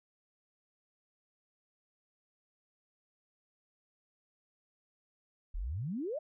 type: exponential sweep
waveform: sine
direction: up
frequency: 34.65 to 658 Hz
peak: -34 dBFS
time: 5.54-6.19 s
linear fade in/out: 10 ms
effects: none